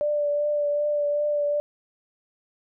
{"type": "tone with vibrato", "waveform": "sine", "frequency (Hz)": 587.3, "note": "D5", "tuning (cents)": 0, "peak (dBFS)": -21, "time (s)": [0.01, 1.6], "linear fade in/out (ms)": 0, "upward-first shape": "triangle", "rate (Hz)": 2.6, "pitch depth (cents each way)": 22, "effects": []}